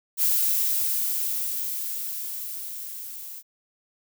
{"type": "noise with level ramp", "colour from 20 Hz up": "violet", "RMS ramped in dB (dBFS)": [-21, -39], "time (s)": [0.17, 3.43], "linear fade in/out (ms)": 50, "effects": []}